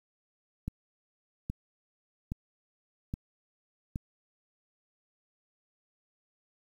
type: click train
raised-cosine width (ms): 5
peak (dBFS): -21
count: 5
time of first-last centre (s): 0.68-3.959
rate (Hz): 1.22
effects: 9-bit